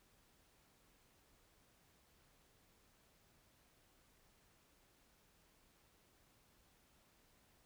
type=silence; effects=pink hiss -72 dBFS RMS until 7.65 s